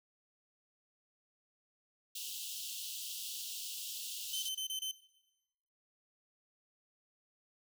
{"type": "high-pass noise", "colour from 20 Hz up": "pink", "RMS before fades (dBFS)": -43, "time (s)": [2.15, 4.49], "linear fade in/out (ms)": 5, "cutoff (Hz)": 2800, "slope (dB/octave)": 96}
{"type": "tone bursts", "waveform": "sawtooth", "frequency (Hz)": 3074, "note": "G7", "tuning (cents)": -35, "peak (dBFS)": -33, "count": 5, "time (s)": [4.33, 4.914], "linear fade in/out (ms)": 5, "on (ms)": 96, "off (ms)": 26}
{"effects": ["noise-tail reverb RT60 1.0 s tail -17 dB re dry"]}